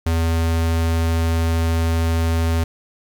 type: tone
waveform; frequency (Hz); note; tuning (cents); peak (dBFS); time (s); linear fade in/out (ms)
square; 82.41; E2; 0; -17; 0.06-2.64; 5
effects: 9-bit